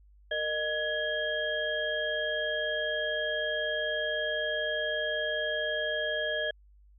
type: tone cluster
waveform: sine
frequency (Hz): 461.3 / 614 / 1676 / 3228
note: A#4 / D#5 / G#6 / G#7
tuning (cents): -18 / -23 / +15 / -50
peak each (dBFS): -39 / -32 / -32 / -36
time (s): 0.31-6.51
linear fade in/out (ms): 5
effects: added 50 Hz sine -55 dBFS peak until 6.98 s